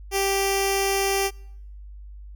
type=tone with notch filter; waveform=10% pulse; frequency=392 Hz; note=G4; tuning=in tune; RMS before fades=-23 dBFS; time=0.11-1.31 s; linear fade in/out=50 ms; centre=1400 Hz; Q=0.81; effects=noise-tail reverb RT60 0.8 s tail -26 dB re dry + added 50 Hz sine -38 dBFS peak until 2.35 s